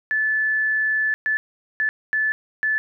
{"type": "tone bursts at uneven times", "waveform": "sine", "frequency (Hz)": 1739, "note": "A6", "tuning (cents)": -21, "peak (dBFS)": -18, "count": 5, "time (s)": [[0.11, 1.14], [1.26, 1.37], [1.8, 1.89], [2.13, 2.32], [2.63, 2.78]], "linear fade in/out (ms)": 0, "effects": []}